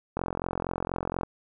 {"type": "click train", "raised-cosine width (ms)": 1, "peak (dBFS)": -15, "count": 48, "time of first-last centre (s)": [0.17, 1.233], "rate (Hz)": 44.2, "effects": []}